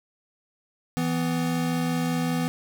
square tone pair together, 164.81 / 250.2 Hz, E3 / B3, 0 / +23 cents, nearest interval perfect fifth, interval 723 cents, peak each -27 dBFS, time 0.97-2.48 s, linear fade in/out 0 ms, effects none

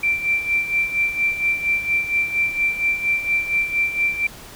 sine tone with tremolo, 2349 Hz, D7, in tune, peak -15 dBFS, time 0.03-4.27 s, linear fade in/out 5 ms, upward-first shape sine, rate 4.3 Hz, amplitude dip 70%, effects pink hiss -40 dBFS RMS until 4.55 s

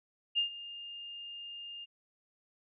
sine tone with ADSR envelope, 2816 Hz, F7, 14 cents sharp, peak -25 dBFS, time 0.35-1.86 s, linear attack 30 ms, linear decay 110 ms, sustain -17 dB, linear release 27 ms, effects none

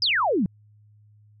sine exponential sweep, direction down, 5274 to 164.81 Hz, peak -19 dBFS, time 0.02-0.46 s, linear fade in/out 2 ms, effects added 105 Hz sine -52 dBFS peak until 1.4 s

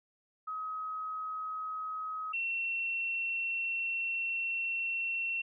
sine tone pair in turn, 1269 / 2714 Hz, D#6 / E7, +34 / +50 cents, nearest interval octave + minor second, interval 1316 cents, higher second, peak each -35 / -31 dBFS, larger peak second, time 0.47-2.33 / 2.33-5.42 s, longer second, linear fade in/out 10 ms, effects none

